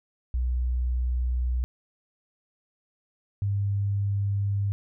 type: tone pair in turn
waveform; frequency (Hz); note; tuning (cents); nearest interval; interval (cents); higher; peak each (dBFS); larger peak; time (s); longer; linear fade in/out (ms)
sine; 61.74 / 100.27; B1 / G2; 0 / +40; minor sixth; 840; second; -23; neither; 0.34-1.64 / 3.42-4.72; neither; 0
effects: none